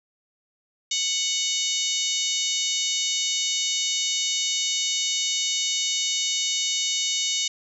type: harmonic tone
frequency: 740 Hz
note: F#5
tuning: in tune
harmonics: 3 / 4 / 5 / 6 / 7 / 8 / 9 / 10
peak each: -35 / -29 / -28 / -33 / -35 / -30 / -31 / -34 dBFS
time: 0.91-7.48 s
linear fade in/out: 5 ms
effects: none